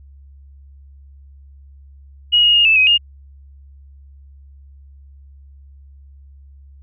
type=tone with pitch steps; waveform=sine; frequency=2894 / 2870 / 2846 / 2632 / 2527 / 2838 Hz; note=F#7 / F7 / F7 / E7 / D#7 / F7; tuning=-39 / +47 / +32 / -3 / +26 / +27 cents; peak=-9 dBFS; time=2.32-2.98 s; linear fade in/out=20 ms; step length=110 ms; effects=added 69 Hz sine -40 dBFS peak until 6.82 s